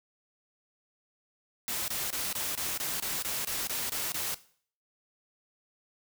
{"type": "noise bursts", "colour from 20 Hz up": "white", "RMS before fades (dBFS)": -33, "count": 12, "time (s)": [1.68, 4.344], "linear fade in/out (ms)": 0, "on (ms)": 200, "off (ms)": 24, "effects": ["noise-tail reverb RT60 0.5 s tail -17 dB re dry"]}